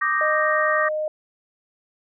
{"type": "chord", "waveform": "sine", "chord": "Eb major seventh", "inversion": "third", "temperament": "equal", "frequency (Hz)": [1174.7, 1244.5, 1568, 1864.7], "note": ["D6", "Eb6", "G6", "Bb6"], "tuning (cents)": [0, 0, 0, 0], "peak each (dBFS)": [-23, -28, -28, -22], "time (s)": [0.01, 0.89], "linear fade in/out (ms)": 10}
{"type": "tone", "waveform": "sine", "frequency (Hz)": 615, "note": "D#5", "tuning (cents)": -20, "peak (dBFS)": -22, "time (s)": [0.21, 1.08], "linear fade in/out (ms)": 2}
{"effects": []}